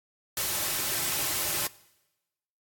white noise with comb filter, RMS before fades -29 dBFS, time 0.37-1.67 s, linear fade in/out 2 ms, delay 4.2 ms, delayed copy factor -0.5, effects noise-tail reverb RT60 1.0 s tail -21 dB re dry + AAC 64 kbps

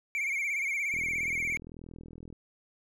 triangle tone with vibrato, 2244 Hz, C#7, 21 cents sharp, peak -27 dBFS, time 0.15-1.57 s, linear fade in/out 0 ms, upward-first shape sine, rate 17 Hz, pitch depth 91 cents each way
click train, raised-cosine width 3 ms, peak -33 dBFS, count 58, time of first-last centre 0.94-2.327 s, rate 41.1 Hz
effects none

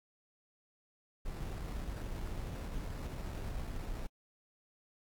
brown noise with sample-and-hold, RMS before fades -40 dBFS, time 1.25-4.07 s, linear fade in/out 10 ms, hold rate 3150 Hz, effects AAC 64 kbps

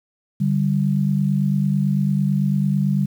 sine tone pair together, 145.9 / 194.9 Hz, D3 / G3, -11 / -10 cents, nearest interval perfect fourth, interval 501 cents, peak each -19 dBFS, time 0.4-3.06 s, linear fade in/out 10 ms, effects 8-bit

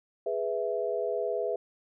sine chord, E major, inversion first, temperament equal, 415.3 / 493.9 / 659.3 Hz, G#4 / B4 / E5, 0 / 0 / 0 cents, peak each -32 dBFS, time 0.26-1.56 s, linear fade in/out 5 ms, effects none

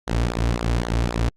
sawtooth tone with flanger, 58.27 Hz, A#1, in tune, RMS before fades -22 dBFS, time 0.07-1.29 s, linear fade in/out 5 ms, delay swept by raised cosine 0.34 to 5.74 ms, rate 3.8 Hz, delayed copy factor -0.75, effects low-pass 8000 Hz 12 dB/octave + Opus 48 kbps

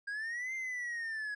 triangle linear two-way sweep, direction up then down, 1608 to 2100 to 1665 Hz, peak -34 dBFS, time 0.07-1.35 s, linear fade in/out 10 ms, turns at 0.54 s, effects resampled to 22050 Hz

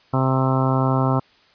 harmonic tone, 131.7 Hz, C3, 12 cents sharp, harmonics 1 / 2 / 3 / 4 / 5 / 6 / 7 / 8 / 9 / 10, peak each -19 / -23 / -29 / -29 / -28 / -29 / -29 / -28 / -34 / -29 dBFS, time 0.13-1.2 s, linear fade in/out 10 ms, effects white hiss -55 dBFS RMS until 1.54 s + resampled to 11025 Hz

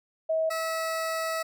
sine / 20% pulse tone pair in turn, 641 / 648.4 Hz, E5 / E5, -49 / -29 cents, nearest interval unison, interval 20 cents, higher second, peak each -23 dBFS, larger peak neither, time 0.29-0.5 / 0.5-1.43 s, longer second, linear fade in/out 10 ms, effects none

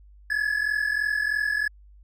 triangle tone pair together, 1672.9 / 1716 Hz, G#6 / A6, +12 / -44 cents, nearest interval unison, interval 44 cents, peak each -25 / -23 dBFS, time 0.3-1.68 s, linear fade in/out 5 ms, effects added 50 Hz sine -48 dBFS peak until 2.03 s

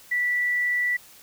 sine tone, 1962 Hz, B6, 12 cents flat, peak -21 dBFS, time 0.11-0.97 s, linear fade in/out 10 ms, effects white hiss -50 dBFS RMS until 1.22 s

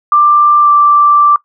sine tone with pitch glide, 1183 to 1172.8 Hz, D6 to D6, +12 to -3 cents, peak -4 dBFS, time 0.12-1.36 s, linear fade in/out 2 ms, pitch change -15 cents, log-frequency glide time 0.61-0.69 s, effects noise-tail reverb RT60 0.1 s tail -18 dB re dry

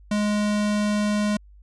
square tone, 208.6 Hz, G#3, 8 cents sharp, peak -21 dBFS, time 0.11-1.37 s, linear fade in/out 5 ms, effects added 50 Hz sine -46 dBFS peak until 1.62 s + resampled to 22050 Hz

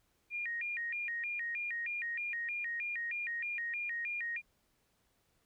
sine tone with vibrato, 2124 Hz, C7, 25 cents sharp, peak -35 dBFS, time 0.3-4.42 s, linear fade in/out 50 ms, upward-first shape square, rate 3.2 Hz, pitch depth 220 cents each way, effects pink hiss -75 dBFS RMS until 5.45 s

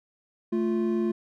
triangle tone pair together, 220 / 349.2 Hz, A3 / F4, 0 / 0 cents, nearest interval minor sixth, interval 800 cents, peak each -24 dBFS, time 0.52-1.12 s, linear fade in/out 10 ms, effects none

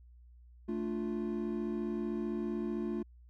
triangle chord, D minor, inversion second, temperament equal, 220 / 293.7 / 349.2 Hz, A3 / D4 / F4, 0 / 0 / 0 cents, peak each -34 / -39 / -35 dBFS, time 0.68-3.03 s, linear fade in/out 10 ms, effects added 60 Hz sine -54 dBFS peak until 3.29 s

